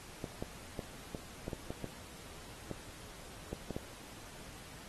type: clicks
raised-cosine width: 2 ms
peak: -25 dBFS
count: 12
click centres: 0.242 / 0.425 / 0.792 / 1.148 / 1.481 / 1.532 / 1.705 / 1.843 / 2.713 / 3.53 / 3.707 / 3.765 s
effects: pink hiss -52 dBFS RMS until 4.88 s + AAC 32 kbps